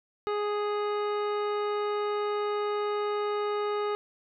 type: harmonic tone with a mistuned harmonic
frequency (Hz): 415.3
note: G#4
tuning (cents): 0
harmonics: 1 / 2 / 3 / 4 / 5 / 6 / 7 / 9 / 10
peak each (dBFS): -28 / -37 / -34 / -48 / -46 / -52 / -49 / -50 / -54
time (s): 0.27-3.95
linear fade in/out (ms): 0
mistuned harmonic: 10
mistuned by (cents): +61
effects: none